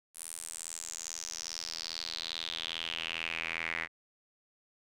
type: tone with band-pass filter sweep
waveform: sawtooth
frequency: 82.41 Hz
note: E2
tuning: in tune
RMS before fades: -39 dBFS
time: 0.14-3.88 s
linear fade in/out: 50 ms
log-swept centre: 10000 to 2000 Hz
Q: 4.9
effects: none